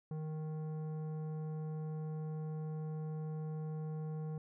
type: tone with tanh clipping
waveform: sine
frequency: 155.56 Hz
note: D#3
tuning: in tune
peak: -40 dBFS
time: 0.11-4.38 s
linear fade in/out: 2 ms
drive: 12 dB
effects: none